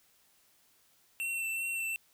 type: tone with vibrato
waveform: square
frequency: 2699 Hz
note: E7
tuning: 40 cents sharp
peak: -33 dBFS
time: 1.2-1.96 s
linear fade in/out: 0 ms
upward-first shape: triangle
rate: 2.6 Hz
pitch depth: 21 cents each way
effects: white hiss -67 dBFS RMS until 2.13 s